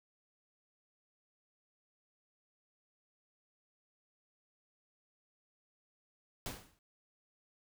pink noise with exponential decay, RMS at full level -38 dBFS, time 6.46-6.79 s, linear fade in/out 1 ms, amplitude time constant 70 ms, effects none

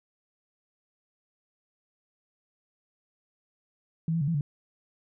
sine tone with pitch steps, 162.6 / 166.3 / 140.6 / 167.2 / 144.5 Hz, E3 / E3 / C#3 / E3 / D3, -23 / +16 / +25 / +25 / -28 cents, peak -24 dBFS, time 4.08-4.41 s, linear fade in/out 2 ms, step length 66 ms, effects none

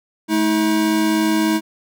square tone pair together, 215.8 / 319.1 Hz, A3 / D#4, -33 / +44 cents, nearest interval perfect fifth, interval 677 cents, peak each -21 / -17 dBFS, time 0.28-1.61 s, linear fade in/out 50 ms, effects none

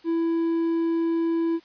triangle tone, 331.7 Hz, E4, 11 cents sharp, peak -19 dBFS, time 0.04-1.6 s, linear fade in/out 50 ms, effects white hiss -55 dBFS RMS until 1.64 s + resampled to 11025 Hz

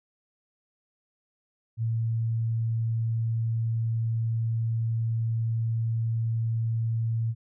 sine tone, 113.8 Hz, A#2, 41 cents flat, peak -24 dBFS, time 1.77-7.35 s, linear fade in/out 50 ms, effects none

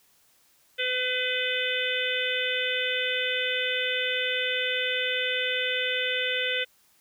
harmonic tone, 505 Hz, B4, 39 cents sharp, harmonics 1 / 3 / 4 / 5 / 6 / 7, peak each -32 / -32 / -32 / -32 / -32 / -32 dBFS, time 0.78-6.65 s, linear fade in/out 20 ms, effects white hiss -63 dBFS RMS until 7 s

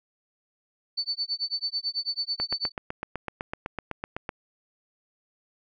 sine tone with tremolo, 4510 Hz, C#8, 29 cents sharp, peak -24 dBFS, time 0.97-2.72 s, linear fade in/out 10 ms, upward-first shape sine, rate 9.1 Hz, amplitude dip 100%
click train, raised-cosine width 0.5 ms, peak -16 dBFS, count 16, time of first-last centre 2.4-4.292 s, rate 7.93 Hz
effects none

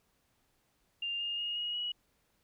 sine tone with pitch steps, 2798 / 2827 / 2857 / 2887 / 2917 Hz, F7 / F7 / F7 / F#7 / F#7, +3 / +20 / +39 / -43 / -25 cents, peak -33 dBFS, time 1.02-1.92 s, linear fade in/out 5 ms, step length 180 ms, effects pink hiss -74 dBFS RMS until 2.43 s

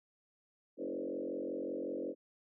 sine tone with frequency modulation, 406.6 Hz, G#4, 37 cents flat, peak -36 dBFS, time 0.77-2.15 s, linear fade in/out 50 ms, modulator 45.4 Hz, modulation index 3.2, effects none

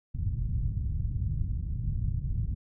white low-pass noise, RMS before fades -30 dBFS, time 0.14-2.55 s, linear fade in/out 10 ms, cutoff 120 Hz, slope 24 dB/octave, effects none

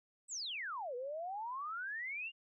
sine exponential two-way sweep, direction down then up, 8372 to 476.4 to 2876 Hz, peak -39 dBFS, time 0.28-2.32 s, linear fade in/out 50 ms, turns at 0.95 s, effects none

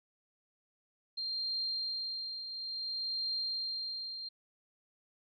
sine tone with tremolo, 4186 Hz, C8, in tune, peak -32 dBFS, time 1.17-4.29 s, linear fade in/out 10 ms, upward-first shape triangle, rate 0.58 Hz, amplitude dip 60%, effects none

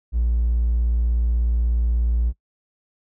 triangle tone, 58.27 Hz, A#1, in tune, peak -14 dBFS, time 0.12-2.33 s, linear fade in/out 50 ms, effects noise-tail reverb RT60 0.1 s tail -22 dB re dry + tanh soft clip ceiling -12 dBFS

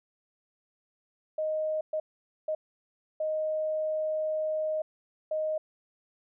sine tone bursts at uneven times, 622.3 Hz, D#5, in tune, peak -27 dBFS, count 5, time 1.38-1.81 / 1.93-2 / 2.48-2.55 / 3.2-4.82 / 5.31-5.58 s, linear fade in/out 5 ms, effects none

